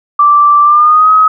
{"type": "tone with pitch glide", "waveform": "sine", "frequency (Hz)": [1171, 1269.6], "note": ["D6", "D#6"], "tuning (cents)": [-5, 35], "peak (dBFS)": -3, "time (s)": [0.19, 1.28], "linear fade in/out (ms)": 5, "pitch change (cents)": 140, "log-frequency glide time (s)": [0.63, 1.11], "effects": []}